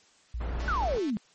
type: tone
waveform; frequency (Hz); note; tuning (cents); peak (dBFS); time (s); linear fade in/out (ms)
sine; 58.2; A#1; -2; -30; 0.34-0.96; 5
type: low-pass noise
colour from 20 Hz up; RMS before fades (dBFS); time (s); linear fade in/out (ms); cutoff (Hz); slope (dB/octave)
pink; -38; 0.4-0.99; 10; 1500; 12
type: click train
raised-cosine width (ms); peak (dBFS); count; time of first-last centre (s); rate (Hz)
0.2; -29; 111; 0.6-1.1; 220
type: exponential sweep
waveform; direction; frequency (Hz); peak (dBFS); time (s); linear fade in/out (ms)
sine; down; 1543 to 195.1; -26; 0.68-1.17; 0
effects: white hiss -61 dBFS RMS until 1.34 s + MP3 32 kbps